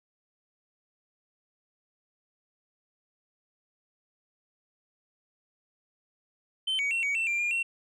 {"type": "tone with pitch steps", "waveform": "sine", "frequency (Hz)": [3083, 2252, 2719, 2254, 2685, 2377, 2413, 2722], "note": ["G7", "C#7", "F7", "C#7", "E7", "D7", "D7", "F7"], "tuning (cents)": [-29, 27, -47, 28, 31, 20, 46, -45], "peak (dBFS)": -23, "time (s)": [6.67, 7.63], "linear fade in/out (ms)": 10, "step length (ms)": 120, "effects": ["tanh soft clip ceiling -25 dBFS"]}